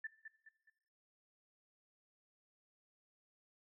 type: tone with echo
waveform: sine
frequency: 1765 Hz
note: A6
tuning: 5 cents sharp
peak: -40 dBFS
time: 0.04-0.07 s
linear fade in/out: 5 ms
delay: 210 ms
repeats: 3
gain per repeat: -8 dB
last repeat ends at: 0.7 s
effects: noise-tail reverb RT60 0.9 s tail -17 dB re dry